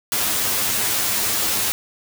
white noise with comb filter, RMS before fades -21 dBFS, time 0.12-1.72 s, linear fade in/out 0 ms, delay 9.5 ms, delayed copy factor +1, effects none

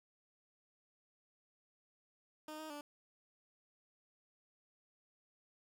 15% pulse tone with pitch steps, 307.8 / 312.8 / 292.3 Hz, D#4 / D#4 / D4, -19 / +9 / -8 cents, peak -39 dBFS, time 2.48-2.81 s, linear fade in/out 2 ms, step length 110 ms, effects none

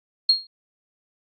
sine tone with exponential decay, 4260 Hz, C8, 30 cents sharp, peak -10 dBFS, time 0.29-0.47 s, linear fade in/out 5 ms, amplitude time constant 39 ms, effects AAC 64 kbps

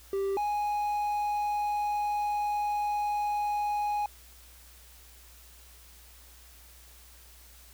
triangle tone pair in turn, 392.1 / 829.9 Hz, G4 / G#5, 0 / -1 cents, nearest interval octave + minor second, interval 1299 cents, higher second, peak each -25 dBFS, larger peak neither, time 0.13-0.37 / 0.37-4.06 s, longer second, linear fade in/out 2 ms, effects added 60 Hz sine -54 dBFS peak until 7.73 s + white hiss -55 dBFS RMS until 7.73 s

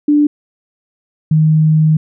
sine tone pair in turn, 294.7 / 156.11 Hz, D4 / D#3, +6 / +6 cents, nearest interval major seventh, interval 1100 cents, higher first, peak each -7 dBFS, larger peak neither, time 0.08-0.27 / 1.31-1.97 s, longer second, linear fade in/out 5 ms, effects none

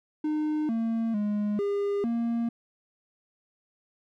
triangle tone with pitch steps, 305.2 / 227.3 / 207.9 / 404 / 233 Hz, D#4 / A#3 / G#3 / G#4 / A#3, -33 / -43 / +2 / -48 / -1 cents, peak -23 dBFS, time 0.24-2.49 s, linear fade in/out 5 ms, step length 450 ms, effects none

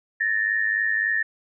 sine tone pair together, 1743 / 1846.6 Hz, A6 / A#6, -17 / -17 cents, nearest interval minor second, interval 100 cents, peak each -23 dBFS, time 0.2-1.23 s, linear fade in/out 10 ms, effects none

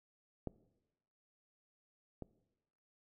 clicks, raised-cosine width 2 ms, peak -25 / -30 dBFS, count 2, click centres 0.473 / 2.223 s, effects noise-tail reverb RT60 1.0 s tail -20 dB re dry

